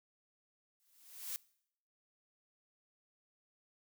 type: noise with exponential growth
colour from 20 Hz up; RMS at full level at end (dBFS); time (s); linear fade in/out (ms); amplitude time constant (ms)
blue; -38; 0.8-1.36; 0; 120
effects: noise-tail reverb RT60 0.7 s tail -23 dB re dry